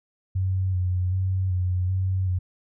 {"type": "tone with vibrato", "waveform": "sine", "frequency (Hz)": 92.5, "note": "F#2", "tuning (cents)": 0, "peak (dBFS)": -21, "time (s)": [0.35, 2.39], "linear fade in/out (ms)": 10, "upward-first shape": "square", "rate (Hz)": 1.3, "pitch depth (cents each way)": 29, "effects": []}